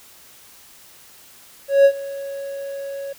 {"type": "tone with ADSR envelope", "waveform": "triangle", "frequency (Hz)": 554.4, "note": "C#5", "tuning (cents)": 0, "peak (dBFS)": -5, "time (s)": [1.68, 3.13], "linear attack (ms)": 170, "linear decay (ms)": 69, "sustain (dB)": -20, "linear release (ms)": 6, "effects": ["white hiss -47 dBFS RMS until 3.18 s"]}